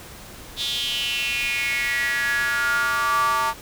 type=tone with high-pass filter sweep; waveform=square; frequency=128.9 Hz; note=C3; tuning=26 cents flat; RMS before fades=-23 dBFS; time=0.56-3.54 s; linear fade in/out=50 ms; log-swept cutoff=3600 to 1000 Hz; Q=7.3; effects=pink hiss -41 dBFS RMS until 3.61 s